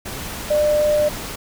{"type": "tone in noise", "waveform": "sine", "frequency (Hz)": 599, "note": "D5", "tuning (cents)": 34, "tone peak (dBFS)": -14, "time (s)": [0.5, 1.09], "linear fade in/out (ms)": 10, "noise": "pink", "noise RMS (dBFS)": -30, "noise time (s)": [0.05, 1.36], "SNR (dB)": 13, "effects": []}